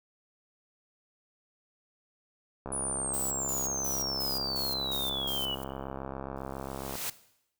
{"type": "click train", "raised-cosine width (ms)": 1, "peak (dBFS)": -23, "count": 290, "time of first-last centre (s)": [2.66, 6.954], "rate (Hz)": 67.3}
{"type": "exponential sweep", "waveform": "sine", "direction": "down", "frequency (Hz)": [9956, 2900], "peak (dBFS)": -31, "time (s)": [2.72, 5.55], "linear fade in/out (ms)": 5}
{"type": "noise with tremolo", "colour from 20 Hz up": "violet", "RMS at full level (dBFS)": -37, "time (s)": [3.13, 5.64], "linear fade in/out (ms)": 10, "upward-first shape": "square", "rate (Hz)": 2.8, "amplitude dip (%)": 80}
{"type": "noise with exponential growth", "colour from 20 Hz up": "white", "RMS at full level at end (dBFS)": -32, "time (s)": [6.36, 7.1], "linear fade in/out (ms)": 5, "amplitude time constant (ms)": 160}
{"effects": ["noise-tail reverb RT60 0.8 s tail -17 dB re dry"]}